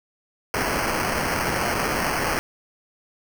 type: noise with sample-and-hold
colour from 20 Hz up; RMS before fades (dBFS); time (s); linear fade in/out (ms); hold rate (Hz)
white; -24; 0.54-2.39; 0; 3675
effects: none